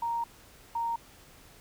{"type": "tone pair in turn", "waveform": "sine", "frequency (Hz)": [932.3, 928.1], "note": ["A#5", "A#5"], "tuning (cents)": [0, -8], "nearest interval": "unison", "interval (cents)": 8, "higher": "first", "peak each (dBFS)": -28, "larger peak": "neither", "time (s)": [[0.02, 0.24], [0.75, 0.96]], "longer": "first", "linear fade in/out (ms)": 5, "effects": ["pink hiss -55 dBFS RMS until 1.6 s"]}